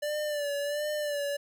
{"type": "tone with vibrato", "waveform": "square", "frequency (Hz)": 586, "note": "D5", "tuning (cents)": -4, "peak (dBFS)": -30, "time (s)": [0.02, 1.37], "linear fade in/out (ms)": 10, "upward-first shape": "sine", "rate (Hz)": 1.4, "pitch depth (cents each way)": 49, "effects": []}